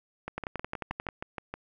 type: two click trains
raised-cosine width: 0.5 ms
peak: -20 / -18 dBFS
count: 9 / 9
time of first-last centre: 0.28-1.54 / 0.38-1.088 s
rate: 6.35 / 11.3 Hz
effects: none